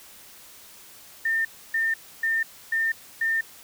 sine tone bursts, 1808 Hz, A6, 47 cents sharp, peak -21 dBFS, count 5, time 1.25-3.41 s, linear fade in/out 5 ms, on 200 ms, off 290 ms, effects white hiss -48 dBFS RMS until 3.63 s

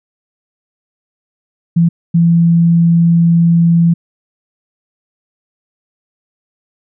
sine tone bursts at uneven times, 168.6 Hz, E3, 39 cents sharp, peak -6 dBFS, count 2, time 1.76-1.89 / 2.14-3.94 s, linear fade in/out 10 ms, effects none

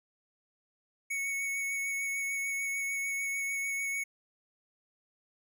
square tone with vibrato, 2217 Hz, C#7, in tune, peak -32 dBFS, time 1.1-4.04 s, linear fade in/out 10 ms, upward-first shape sine, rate 6.7 Hz, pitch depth 13 cents each way, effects none

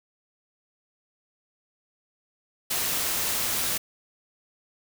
white noise, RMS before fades -27 dBFS, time 2.7-3.78 s, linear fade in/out 10 ms, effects none

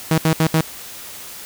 sawtooth tone bursts at uneven times, 159.7 Hz, D#3, 45 cents sharp, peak -9 dBFS, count 4, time 0.11-0.18 / 0.25-0.33 / 0.4-0.47 / 0.54-0.61 s, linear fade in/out 2 ms, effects white hiss -35 dBFS RMS until 1.45 s

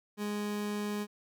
30% pulse tone, 207.5 Hz, G#3, 1 cent flat, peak -30 dBFS, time 0.17-1.07 s, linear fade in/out 50 ms, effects none

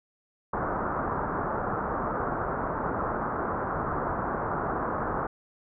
white low-pass noise, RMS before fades -30 dBFS, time 0.53-5.27 s, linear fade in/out 5 ms, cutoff 1400 Hz, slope 48 dB/octave, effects none

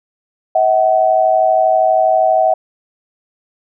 sine tone pair together, 641.5 / 754 Hz, E5 / F#5, -47 / +32 cents, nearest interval minor third, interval 279 cents, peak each -12 dBFS, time 0.55-2.54 s, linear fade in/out 5 ms, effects none

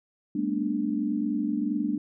sine tone cluster, 201.7 / 224.3 / 246.3 / 294.4 Hz, G3 / A3 / B3 / D4, +50 / +34 / -5 / +4 cents, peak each -32 / -30 / -33 / -28 dBFS, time 0.35-1.98 s, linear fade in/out 5 ms, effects none

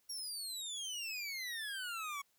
25% pulse exponential sweep, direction down, 5650 to 1108 Hz, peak -36 dBFS, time 0.09-2.22 s, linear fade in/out 10 ms, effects white hiss -75 dBFS RMS until 2.38 s

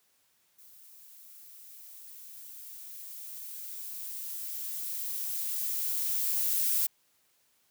violet noise with level ramp, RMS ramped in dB -55 to -27 dBFS, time 0.58-6.87 s, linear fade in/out 10 ms, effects white hiss -70 dBFS RMS until 7.7 s + high-pass 60 Hz 12 dB/octave

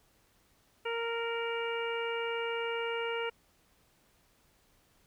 harmonic tone with a mistuned harmonic, 463.5 Hz, A#4, 10 cents flat, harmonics 1 / 2 / 3 / 4 / 5 / 6, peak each -34 / -40 / -40 / -46 / -41 / -42 dBFS, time 0.85-3.3 s, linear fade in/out 10 ms, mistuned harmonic 6, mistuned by +24 cents, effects pink hiss -68 dBFS RMS until 5.06 s

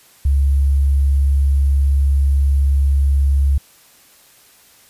sine tone with sample-and-hold, 69.3 Hz, C#2, in tune, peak -11 dBFS, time 0.25-3.58 s, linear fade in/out 5 ms, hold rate 11025 Hz, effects white hiss -49 dBFS RMS until 4.89 s + resampled to 32000 Hz

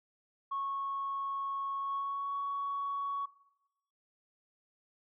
sine tone with pitch glide, 1100 to 1118.6 Hz, C#6 to C#6, -14 to +15 cents, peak -32 dBFS, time 0.51-3.26 s, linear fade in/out 10 ms, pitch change +29 cents, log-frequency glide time 1.77-2.36 s, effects noise-tail reverb RT60 0.9 s tail -18 dB re dry + tanh soft clip ceiling -28 dBFS

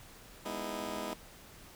15% pulse chord, E major seventh, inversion first, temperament just, 206 / 247.2 / 309 / 329.6 Hz, G#3 / B3 / D#4 / E4, -14 / +2 / -12 / 0 cents, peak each -36 / -37 / -38 / -37 dBFS, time 0.45-1.14 s, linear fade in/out 10 ms
clicks, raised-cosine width 2 ms, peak -39 dBFS, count 2, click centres 0.894 / 0.965 s
effects pink hiss -54 dBFS RMS until 1.75 s

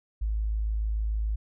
sine tone, 53.5 Hz, A1, 48 cents flat, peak -25 dBFS, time 0.21-1.36 s, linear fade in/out 10 ms, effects none

